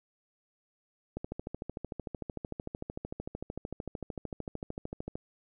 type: click train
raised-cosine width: 2 ms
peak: -23 dBFS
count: 54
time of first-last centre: 1.17-5.155 s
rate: 13.3 Hz
effects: none